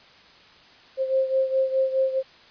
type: beating tone pair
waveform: sine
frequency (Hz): 528 / 532.8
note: C5 / C5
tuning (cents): +16 / +31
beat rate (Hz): 4.8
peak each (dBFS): -21 / -26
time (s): 0.97-2.23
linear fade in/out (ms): 50
effects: white hiss -51 dBFS RMS until 2.5 s + resampled to 11025 Hz